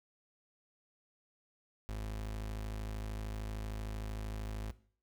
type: tone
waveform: 35% pulse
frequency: 53.1 Hz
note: G#1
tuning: 39 cents sharp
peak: -36 dBFS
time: 1.89-4.71 s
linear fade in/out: 0 ms
effects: noise-tail reverb RT60 0.5 s tail -18 dB re dry